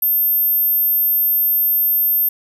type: tone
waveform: sine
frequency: 13290 Hz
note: G#9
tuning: in tune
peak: -13 dBFS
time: 0.02-2.29 s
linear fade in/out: 5 ms
effects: 9-bit